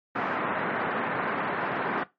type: band-pass noise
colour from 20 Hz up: white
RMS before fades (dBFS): -29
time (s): 0.15-2.04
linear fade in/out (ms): 10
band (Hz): 140 to 1700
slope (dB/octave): 24
effects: noise-tail reverb RT60 0.2 s tail -18 dB re dry + MP3 32 kbps